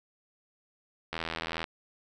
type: click train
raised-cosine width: 0.3 ms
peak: -17 dBFS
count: 43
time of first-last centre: 1.13-1.642 s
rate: 82.1 Hz
effects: none